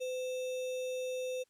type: tone with sample-and-hold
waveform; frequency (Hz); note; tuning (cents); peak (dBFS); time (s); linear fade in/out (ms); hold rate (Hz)
sine; 509; C5; -48; -34; 0-1.44; 20; 3150
effects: white hiss -75 dBFS RMS until 1.49 s + low-pass 10000 Hz 12 dB/octave